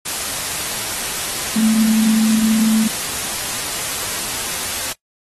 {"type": "tone in noise", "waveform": "sine", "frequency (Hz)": 220, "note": "A3", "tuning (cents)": 0, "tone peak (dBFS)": -12, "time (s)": [1.56, 2.88], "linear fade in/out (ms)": 10, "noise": "white", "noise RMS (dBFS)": -23, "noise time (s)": [0.05, 4.93], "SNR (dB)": 8, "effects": ["noise-tail reverb RT60 0.1 s tail -22 dB re dry", "AAC 32 kbps"]}